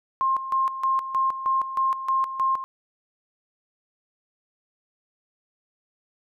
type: tone with tremolo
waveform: sine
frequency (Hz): 1062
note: C6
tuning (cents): +25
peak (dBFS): -19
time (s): 0.21-2.64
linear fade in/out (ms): 0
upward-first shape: square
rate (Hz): 3.2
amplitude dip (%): 70
effects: none